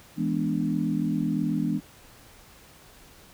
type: chord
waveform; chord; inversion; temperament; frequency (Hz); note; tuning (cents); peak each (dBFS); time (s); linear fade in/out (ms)
sine; E dominant seventh; none; equal with one note detuned; 164.81 / 207.7 / 245.9 / 293.7; E3 / G#3 / B3 / D4; 0 / 0 / -7 / 0; -29; 0.16-1.81; 50
effects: pink hiss -52 dBFS RMS until 3.33 s